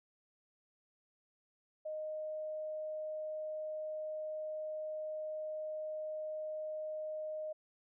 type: tone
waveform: sine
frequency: 619 Hz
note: D#5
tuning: 9 cents flat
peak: -38 dBFS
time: 1.85-7.53 s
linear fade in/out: 10 ms
effects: none